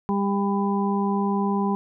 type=harmonic tone; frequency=199.6 Hz; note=G3; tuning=32 cents sharp; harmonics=1 / 2 / 4 / 5; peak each=-22 / -28 / -30 / -29 dBFS; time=0.09-1.75 s; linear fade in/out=0 ms; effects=none